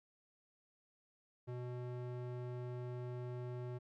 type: tone with band-pass filter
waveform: square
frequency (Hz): 123.47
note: B2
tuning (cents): 0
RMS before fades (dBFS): -44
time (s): 1.47-3.79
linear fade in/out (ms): 20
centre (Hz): 310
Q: 0.65
effects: none